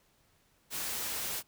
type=noise; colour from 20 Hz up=white; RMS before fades=-36 dBFS; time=0.7-1.43 s; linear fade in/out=50 ms; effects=pink hiss -69 dBFS RMS until 1.47 s